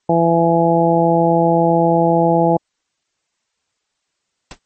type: harmonic tone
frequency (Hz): 167.6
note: E3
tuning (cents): +29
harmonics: 1 / 2 / 3 / 4 / 5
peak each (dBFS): -17 / -17 / -17 / -17 / -17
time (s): 0.09-2.57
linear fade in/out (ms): 5
type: noise with exponential decay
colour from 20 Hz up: pink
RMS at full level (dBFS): -26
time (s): 4.51-4.59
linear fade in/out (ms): 1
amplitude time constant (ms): 16
effects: white hiss -71 dBFS RMS until 4.65 s + MP3 32 kbps